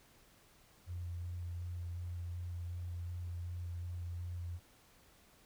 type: tone with vibrato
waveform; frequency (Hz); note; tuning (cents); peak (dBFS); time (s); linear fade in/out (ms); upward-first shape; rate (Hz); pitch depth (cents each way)
sine; 87.31; F2; 0; -39; 0.86-4.6; 50; square; 2.7; 12
effects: pink hiss -65 dBFS RMS until 5.45 s